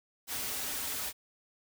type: noise with comb filter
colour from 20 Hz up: white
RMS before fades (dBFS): -36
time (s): 0.27-1.13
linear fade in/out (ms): 50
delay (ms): 5.8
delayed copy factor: -0.55
effects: none